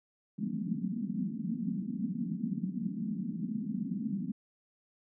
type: band-pass noise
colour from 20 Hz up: pink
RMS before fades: -35 dBFS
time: 0.38-4.32 s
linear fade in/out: 5 ms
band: 180 to 240 Hz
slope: 48 dB/octave
effects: none